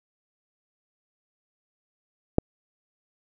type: click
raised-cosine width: 2 ms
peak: -4 dBFS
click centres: 2.384 s
effects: none